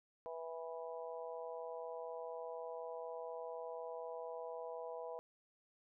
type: harmonic tone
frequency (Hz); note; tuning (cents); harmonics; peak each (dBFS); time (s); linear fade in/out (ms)
164.1; E3; -8; 3 / 4 / 5 / 6; -46 / -48 / -53 / -52; 0.26-5.19; 0
effects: none